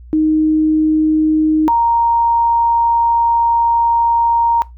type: tone pair in turn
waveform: sine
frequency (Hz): 311.1 / 932.2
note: D#4 / A#5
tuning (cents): 0 / 0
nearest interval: octave + perfect fifth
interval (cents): 1900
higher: second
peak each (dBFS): -10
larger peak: neither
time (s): 0.13-1.68 / 1.68-4.62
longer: second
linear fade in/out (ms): 0
effects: noise-tail reverb RT60 0.2 s tail -20 dB re dry + added 60 Hz sine -34 dBFS peak until 4.77 s